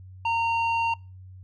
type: tone with low-pass filter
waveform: square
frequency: 920 Hz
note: A#5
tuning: 23 cents flat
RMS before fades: -25 dBFS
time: 0.25-0.94 s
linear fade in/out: 5 ms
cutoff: 2400 Hz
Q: 2.5
effects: noise-tail reverb RT60 0.3 s tail -24 dB re dry + added 93 Hz sine -42 dBFS peak until 1.43 s